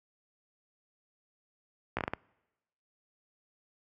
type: slowing click train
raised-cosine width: 0.5 ms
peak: -16 dBFS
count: 6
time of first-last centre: 1.97-2.135 s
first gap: 16 ms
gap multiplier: 1.37
effects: noise-tail reverb RT60 1.0 s tail -26 dB re dry + high-pass 60 Hz 12 dB/octave